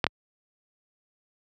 clicks, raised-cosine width 0.3 ms, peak -6 dBFS, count 2, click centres 0.042 / 0.067 s, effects high-pass 60 Hz 12 dB/octave

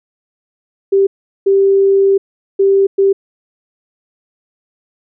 sine tone bursts at uneven times, 392 Hz, G4, in tune, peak -7 dBFS, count 4, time 0.92-1.07 / 1.46-2.18 / 2.59-2.87 / 2.98-3.13 s, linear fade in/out 10 ms, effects none

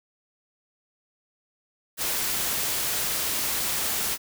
white noise, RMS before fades -27 dBFS, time 1.97-4.18 s, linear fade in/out 50 ms, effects none

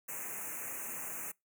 white band-stop noise, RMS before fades -41 dBFS, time 0.08-1.32 s, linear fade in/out 10 ms, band 2700 to 6200 Hz, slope 96 dB/octave, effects noise-tail reverb RT60 0.2 s tail -25 dB re dry + high-pass 150 Hz 12 dB/octave

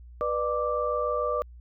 sine tone cluster, 491.1 / 598 / 1173 Hz, B4 / D5 / D6, -10 / +31 / -2 cents, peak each -29 dBFS, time 0.21-1.42 s, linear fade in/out 0 ms, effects added 60 Hz sine -44 dBFS peak until 1.6 s

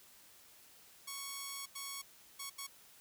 5% pulse tone bursts at uneven times, 1108.7 Hz, C#6, in tune, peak -30 dBFS, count 4, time 1.07-1.66 / 1.75-2.02 / 2.39-2.5 / 2.58-2.67 s, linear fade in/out 10 ms, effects white hiss -61 dBFS RMS until 3 s

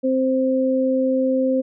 sine tone pair together, 261.6 / 522.9 Hz, C4 / C5, 0 / -1 cents, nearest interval octave, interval 1199 cents, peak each -19 dBFS, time 0.03-1.62 s, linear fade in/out 20 ms, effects none

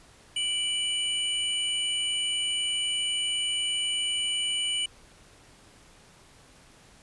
square tone pair together, 2332 / 2960 Hz, D7 / F#7, -13 / 0 cents, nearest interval major third, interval 413 cents, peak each -37 / -27 dBFS, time 0.36-4.86 s, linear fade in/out 5 ms, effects pink hiss -55 dBFS RMS until 7.02 s + resampled to 24000 Hz

